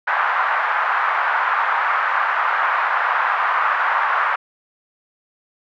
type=band-pass noise; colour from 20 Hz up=white; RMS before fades=-19 dBFS; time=0.07-4.36 s; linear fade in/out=10 ms; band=880 to 1500 Hz; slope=24 dB/octave; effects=none